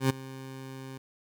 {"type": "tone with ADSR envelope", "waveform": "20% pulse", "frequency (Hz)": 132.8, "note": "C3", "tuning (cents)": 26, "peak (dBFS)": -15, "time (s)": [0, 0.98], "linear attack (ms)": 100, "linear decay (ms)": 9, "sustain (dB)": -20, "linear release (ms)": 9, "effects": []}